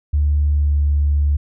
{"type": "tone with pitch glide", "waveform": "sine", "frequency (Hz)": [73.42, 72.66], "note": ["D2", "D2"], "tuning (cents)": [0, -18], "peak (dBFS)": -12, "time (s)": [0.13, 1.37], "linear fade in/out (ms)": 10, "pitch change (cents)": -18, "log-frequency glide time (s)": [0.48, 0.78], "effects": ["tanh soft clip ceiling -8 dBFS"]}